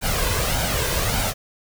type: noise with flanger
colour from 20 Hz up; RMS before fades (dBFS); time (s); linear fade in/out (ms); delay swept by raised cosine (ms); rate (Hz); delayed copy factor
pink; -22; 0.01-1.34; 50; 1.3 to 1.98; 1.7; +0.6
effects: none